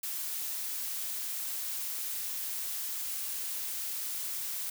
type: noise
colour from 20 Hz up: blue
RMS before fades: -36 dBFS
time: 0.03-4.7 s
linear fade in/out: 5 ms
effects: none